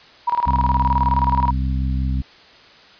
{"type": "tone with tremolo", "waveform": "sine", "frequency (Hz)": 961, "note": "B5", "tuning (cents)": -48, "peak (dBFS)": -14, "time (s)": [0.27, 1.51], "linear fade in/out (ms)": 10, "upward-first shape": "square", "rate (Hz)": 19, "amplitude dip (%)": 80}
{"type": "harmonic tone", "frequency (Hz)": 65.41, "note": "C2", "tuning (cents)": 0, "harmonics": [1, 2, 3, 4], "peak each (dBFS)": [-19, -25, -29, -31], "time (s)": [0.46, 2.22], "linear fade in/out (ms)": 10}
{"effects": ["white hiss -46 dBFS RMS until 2.99 s", "resampled to 11025 Hz"]}